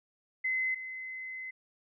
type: tone pair in turn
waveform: sine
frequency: 2046 / 2046 Hz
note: C7 / C7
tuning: -39 / -39 cents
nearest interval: unison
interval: 0 cents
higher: neither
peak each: -28 / -38 dBFS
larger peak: first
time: 0.44-0.75 / 0.75-1.51 s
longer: second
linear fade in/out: 10 ms
effects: none